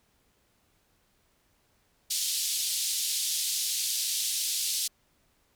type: band-pass noise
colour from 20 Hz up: pink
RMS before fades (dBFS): -30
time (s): 2.1-4.88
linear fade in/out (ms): 10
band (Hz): 3600 to 13000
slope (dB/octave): 24
effects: pink hiss -69 dBFS RMS until 5.55 s